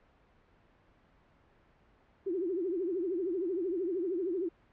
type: tone with vibrato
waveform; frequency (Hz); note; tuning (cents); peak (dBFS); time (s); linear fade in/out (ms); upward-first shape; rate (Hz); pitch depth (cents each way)
sine; 360; F#4; -47; -30; 2.26-4.49; 10; triangle; 13; 200
effects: pink hiss -65 dBFS RMS until 4.72 s + low-pass 2000 Hz 12 dB/octave

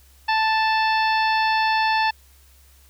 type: harmonic tone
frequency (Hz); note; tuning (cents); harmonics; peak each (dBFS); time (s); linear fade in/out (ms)
880; A5; 0; 1 / 2 / 3 / 4 / 5 / 6; -19 / -24 / -27 / -33 / -31 / -36; 0.28-2.11; 10
effects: added 67 Hz sine -51 dBFS peak until 2.89 s + white hiss -56 dBFS RMS until 2.89 s

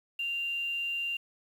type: tone with quantisation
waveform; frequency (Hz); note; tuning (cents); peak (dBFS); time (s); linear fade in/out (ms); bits
sine; 2782; F7; -7; -30; 0.19-1.17; 5; 9
effects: none

